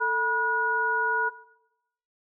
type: tone cluster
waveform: sine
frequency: 444.3 / 969 / 1450 Hz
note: A4 / B5 / F#6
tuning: +17 / -33 / -35 cents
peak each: -31 / -26 / -25 dBFS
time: 0-1.3 s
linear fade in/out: 20 ms
effects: noise-tail reverb RT60 0.8 s tail -17 dB re dry